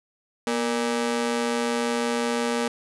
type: ring-modulated tone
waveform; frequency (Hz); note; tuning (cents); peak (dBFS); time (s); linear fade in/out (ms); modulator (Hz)
sawtooth; 353.7; F4; +22; -16; 0.47-2.68; 2; 114
effects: resampled to 24000 Hz + 9-bit